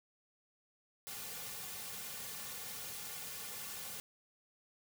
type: noise with comb filter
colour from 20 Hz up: white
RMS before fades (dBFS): -45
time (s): 1.07-4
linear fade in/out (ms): 0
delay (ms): 3.1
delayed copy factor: -1
effects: none